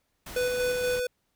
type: noise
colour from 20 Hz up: pink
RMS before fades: -41 dBFS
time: 0.26-1 s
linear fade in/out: 5 ms
type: tone with tremolo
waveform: square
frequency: 496.8 Hz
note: B4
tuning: 10 cents sharp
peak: -25 dBFS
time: 0.36-1.07 s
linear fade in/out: 5 ms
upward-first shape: square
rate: 4.2 Hz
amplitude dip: 25%
effects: pink hiss -75 dBFS RMS until 1.35 s